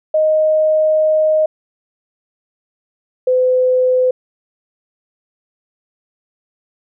sine tone pair in turn, 622.3 / 508.1 Hz, D#5 / B4, 0 / +49 cents, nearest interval major third, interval 351 cents, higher first, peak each -10 dBFS, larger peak neither, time 0.14-1.46 / 3.27-4.11 s, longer first, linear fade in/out 5 ms, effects none

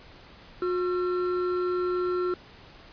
triangle tone pair together, 360 / 1356.3 Hz, F#4 / E6, -47 / +49 cents, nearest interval octave + major seventh, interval 2296 cents, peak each -23 / -32 dBFS, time 0.62-2.34 s, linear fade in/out 2 ms, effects pink hiss -50 dBFS RMS until 2.92 s + resampled to 11025 Hz

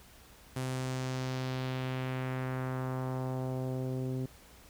sawtooth tone with low-pass filter sweep, 129.5 Hz, C3, 17 cents flat, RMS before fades -35 dBFS, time 0.56-4.26 s, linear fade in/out 5 ms, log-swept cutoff 11000 to 350 Hz, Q 1.4, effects added 60 Hz sine -60 dBFS peak until 4.69 s + pink hiss -57 dBFS RMS until 4.69 s

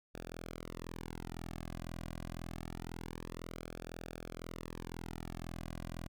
sawtooth tone with flanger, 41.96 Hz, E1, 31 cents sharp, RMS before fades -45 dBFS, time 0.14-6.08 s, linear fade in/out 10 ms, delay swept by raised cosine 0.97 to 2.27 ms, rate 0.26 Hz, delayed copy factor -0.85, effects none

